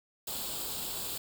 white noise with comb filter, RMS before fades -37 dBFS, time 0.27-1.18 s, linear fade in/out 5 ms, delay 0.25 ms, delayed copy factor +0.65, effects none

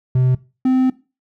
triangle tone pair in turn, 127.9 / 258.4 Hz, C3 / C4, -39 / -21 cents, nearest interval octave, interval 1218 cents, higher second, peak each -10 dBFS, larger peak neither, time 0.15-0.35 / 0.65-0.9 s, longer second, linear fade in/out 5 ms, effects noise-tail reverb RT60 0.3 s tail -19 dB re dry

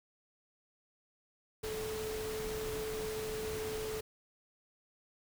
sine tone in noise, 434.6 Hz, A4, 21 cents flat, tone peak -37 dBFS, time 1.63-4.01 s, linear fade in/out 10 ms, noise pink, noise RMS -43 dBFS, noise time 1.63-4.01 s, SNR +3 dB, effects none

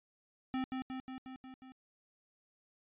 square tone with echo, 260.2 Hz, C4, 9 cents flat, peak -34 dBFS, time 0.54-0.64 s, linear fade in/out 0 ms, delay 180 ms, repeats 6, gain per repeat -3 dB, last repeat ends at 1.72 s, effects resampled to 8000 Hz

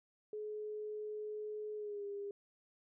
sine tone with pitch glide, 424.5 to 403.9 Hz, G#4 to G#4, +38 to -48 cents, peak -40 dBFS, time 0.33-2.31 s, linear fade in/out 2 ms, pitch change -86 cents, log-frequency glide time 1.76-2.05 s, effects none

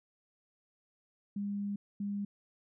sine tone bursts at uneven times, 202.3 Hz, G#3, 45 cents flat, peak -33 dBFS, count 2, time 1.36-1.76 / 2-2.25 s, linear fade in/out 5 ms, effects none

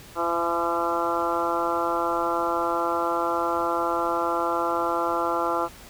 harmonic tone with a mistuned harmonic, 170 Hz, F3, 46 cents flat, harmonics 2 / 3 / 4 / 5 / 6 / 7 / 8, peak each -30 / -30 / -30 / -30 / -30 / -30 / -30 dBFS, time 0.15-5.69 s, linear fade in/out 50 ms, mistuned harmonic 4, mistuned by -15 cents, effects pink hiss -46 dBFS RMS until 5.89 s

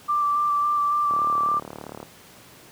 sine tone with vibrato, 1174.7 Hz, D6, in tune, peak -19 dBFS, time 0.08-1.6 s, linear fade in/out 20 ms, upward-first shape square, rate 3.6 Hz, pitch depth 12 cents each way
click train, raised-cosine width 1 ms, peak -21 dBFS, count 35, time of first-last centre 1.11-2.029 s, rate 37 Hz
effects pink hiss -48 dBFS RMS until 2.71 s + high-pass 100 Hz 12 dB/octave

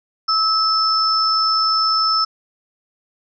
sine tone pair together, 1300 / 5277 Hz, E6 / E8, -24 / +1 cents, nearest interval 2 octaves, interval 2425 cents, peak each -17 dBFS, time 0.28-2.25 s, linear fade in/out 10 ms, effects none

